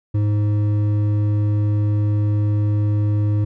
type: tone with hard clipping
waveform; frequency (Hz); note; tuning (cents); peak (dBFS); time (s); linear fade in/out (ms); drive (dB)
triangle; 104.3; G#2; +8; -17; 0.14-3.45; 10; 11
effects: none